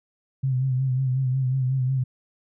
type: tone with vibrato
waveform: sine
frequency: 130.4 Hz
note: C3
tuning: 5 cents flat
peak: -20 dBFS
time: 0.43-2.04 s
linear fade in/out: 10 ms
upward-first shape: sine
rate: 5.5 Hz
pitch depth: 53 cents each way
effects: none